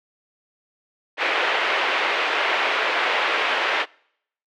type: band-pass noise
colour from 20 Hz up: white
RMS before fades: -22 dBFS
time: 1.17-3.86 s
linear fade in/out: 50 ms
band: 400 to 2800 Hz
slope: 24 dB/octave
effects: noise-tail reverb RT60 0.7 s tail -26 dB re dry